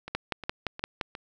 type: two click trains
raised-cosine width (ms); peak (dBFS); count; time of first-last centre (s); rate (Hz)
0.3; -12 / -22; 6 / 4; 0.15-1.012 / 0.08-1.151; 5.8 / 2.8
effects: none